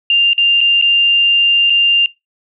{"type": "tone with dropouts", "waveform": "sine", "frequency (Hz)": 2794, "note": "F7", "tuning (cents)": 0, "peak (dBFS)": -8, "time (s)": [0.1, 2.06], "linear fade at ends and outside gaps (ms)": 2, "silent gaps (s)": [[0.333, 0.379], [0.607, 0.612], [0.814, 0.823], [1.699, 1.703]], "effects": ["noise-tail reverb RT60 0.2 s tail -21 dB re dry"]}